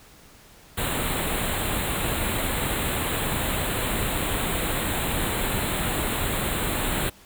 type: band-stop noise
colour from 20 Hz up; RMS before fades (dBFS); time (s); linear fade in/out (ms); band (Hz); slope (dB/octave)
pink; -26; 0.77-7.1; 10; 4100 to 7300; 96
effects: pink hiss -51 dBFS RMS until 7.25 s